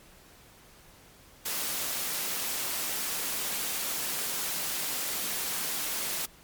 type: high-pass noise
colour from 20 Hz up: white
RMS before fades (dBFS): -32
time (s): 1.45-6.26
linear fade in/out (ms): 10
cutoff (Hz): 140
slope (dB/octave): 48
effects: pink hiss -55 dBFS RMS until 6.43 s + MP3 96 kbps